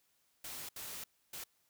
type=noise bursts at uneven times; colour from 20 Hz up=white; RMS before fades=-45 dBFS; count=3; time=0.44-0.69 / 0.76-1.04 / 1.33-1.44 s; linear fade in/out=5 ms; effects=white hiss -75 dBFS RMS until 1.69 s